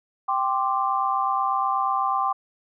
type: chord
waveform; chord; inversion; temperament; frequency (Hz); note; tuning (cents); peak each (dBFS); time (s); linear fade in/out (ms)
sine; G suspended fourth; none; equal; 784 / 1046.5 / 1174.7; G5 / C6 / D6; 0 / 0 / 0; -25; 0.28-2.33; 10
effects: none